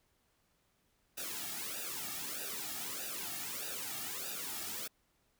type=noise with flanger; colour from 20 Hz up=white; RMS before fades=-41 dBFS; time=1.17-4.88 s; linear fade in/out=10 ms; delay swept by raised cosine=0.92 to 2.02 ms; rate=1.6 Hz; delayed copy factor=-0.9; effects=pink hiss -75 dBFS RMS until 5.39 s